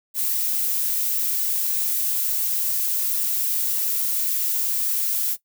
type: noise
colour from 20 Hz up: violet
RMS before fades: -23 dBFS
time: 0.14-5.37 s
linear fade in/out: 50 ms
effects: noise-tail reverb RT60 0.1 s tail -17 dB re dry